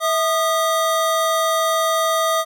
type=tone pair together; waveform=square; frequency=650.5 / 1228 Hz; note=E5 / D#6; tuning=-23 / -23 cents; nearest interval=major seventh; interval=1100 cents; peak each=-20 dBFS; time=0-2.45 s; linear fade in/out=50 ms; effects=none